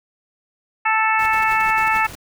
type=harmonic tone; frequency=440 Hz; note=A4; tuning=in tune; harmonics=2 / 3 / 4 / 5 / 6; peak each=-19 / -21 / -22 / -23 / -24 dBFS; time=0.85-2.07 s; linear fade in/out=10 ms
type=noise with tremolo; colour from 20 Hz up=pink; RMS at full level=-36 dBFS; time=1.19-2.13 s; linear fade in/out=2 ms; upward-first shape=sine; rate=6.8 Hz; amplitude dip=65%
type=noise bursts; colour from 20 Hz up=pink; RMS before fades=-35 dBFS; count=11; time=1.24-2.153 s; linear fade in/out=5 ms; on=23 ms; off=66 ms
effects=none